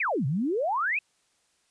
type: exponential two-way sweep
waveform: sine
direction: down then up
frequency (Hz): 2637 to 123.47 to 2637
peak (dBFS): -24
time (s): 0-0.99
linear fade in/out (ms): 5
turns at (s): 0.26
effects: white hiss -69 dBFS RMS until 1.7 s + resampled to 22050 Hz